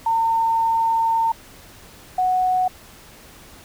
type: tone pair in turn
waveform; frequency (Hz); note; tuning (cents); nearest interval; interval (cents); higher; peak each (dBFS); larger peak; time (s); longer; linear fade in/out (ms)
sine; 908 / 738.2; A#5 / F#5; -46 / -4; major third; 358; first; -16; neither; 0.06-1.32 / 2.18-2.68; first; 5
effects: pink hiss -45 dBFS RMS until 3.64 s